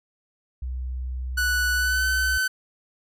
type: tone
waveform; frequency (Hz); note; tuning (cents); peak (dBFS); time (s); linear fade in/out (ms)
sine; 63.3; B1; +43; -27; 0.62-2.38; 5
type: tone with pitch glide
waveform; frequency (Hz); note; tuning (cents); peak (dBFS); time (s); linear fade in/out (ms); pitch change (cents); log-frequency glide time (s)
45% pulse; 1480 to 1521.6; F#6 to F#6; 0 to +48; -21; 1.37-2.48; 10; +48; 1.75-2.06
effects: none